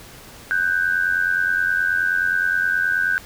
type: tone pair together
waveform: sine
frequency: 1499 / 1588.5 Hz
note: F#6 / G6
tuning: +22 / +23 cents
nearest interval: minor second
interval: 101 cents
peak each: -20 dBFS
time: 0.51-3.18 s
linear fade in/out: 0 ms
effects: pink hiss -42 dBFS RMS until 3.25 s